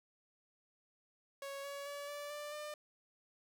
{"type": "tone with pitch steps", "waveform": "sawtooth", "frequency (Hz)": [554.4, 563.1, 572, 581, 590.1, 599.4], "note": ["C#5", "C#5", "D5", "D5", "D5", "D5"], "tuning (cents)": [0, 27, -46, -19, 8, 35], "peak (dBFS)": -39, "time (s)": [1.42, 2.74], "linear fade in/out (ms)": 2, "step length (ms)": 220, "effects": []}